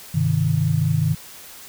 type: chord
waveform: sine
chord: Ab major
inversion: none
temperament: equal with one note detuned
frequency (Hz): 101.16 / 130.81 / 155.56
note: Ab2 / C3 / Eb3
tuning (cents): -45 / 0 / 0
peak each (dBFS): -23 / -22 / -19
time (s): 0.14-1.15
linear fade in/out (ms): 10
effects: white hiss -41 dBFS RMS until 1.68 s